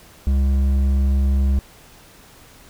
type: tone with hard clipping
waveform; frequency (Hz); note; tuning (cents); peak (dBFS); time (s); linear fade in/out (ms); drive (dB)
triangle; 67.8; C#2; -38; -16; 0.27-1.59; 0; 10
effects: pink hiss -47 dBFS RMS until 2.69 s